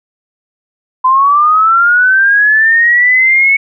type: linear sweep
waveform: sine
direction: up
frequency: 1018 to 2219 Hz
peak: -5 dBFS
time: 1.04-3.57 s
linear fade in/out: 10 ms
effects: none